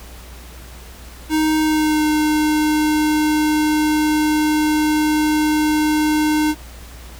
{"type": "tone with pitch glide", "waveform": "square", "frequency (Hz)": [311.2, 305.1], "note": ["D#4", "D#4"], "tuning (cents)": [0, -34], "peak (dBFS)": -15, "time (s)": [1.29, 6.55], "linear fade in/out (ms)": 50, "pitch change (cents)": -34, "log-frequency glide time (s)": [1.59, 2.05], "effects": ["added 60 Hz sine -36 dBFS peak until 7.19 s", "pink hiss -41 dBFS RMS until 7.19 s"]}